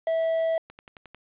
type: tone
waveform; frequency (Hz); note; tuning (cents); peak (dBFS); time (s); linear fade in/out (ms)
triangle; 653; E5; -17; -20; 0.07-0.58; 2
type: click train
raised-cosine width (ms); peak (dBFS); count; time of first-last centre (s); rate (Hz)
0.3; -28; 6; 0.7-1.146; 11.2
effects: resampled to 8000 Hz + 9-bit